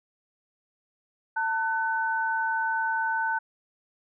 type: tone pair together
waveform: sine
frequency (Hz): 895.5 / 1506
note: A5 / F#6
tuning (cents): +30 / +30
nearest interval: major sixth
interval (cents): 900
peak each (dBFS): -27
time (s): 1.36-3.39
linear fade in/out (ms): 10
effects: none